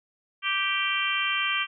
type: harmonic tone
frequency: 391.5 Hz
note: G4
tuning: 2 cents flat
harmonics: 3 / 4 / 5 / 6 / 7 / 8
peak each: -31 / -32 / -34 / -29 / -31 / -30 dBFS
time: 0.42-1.67 s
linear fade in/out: 50 ms
effects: none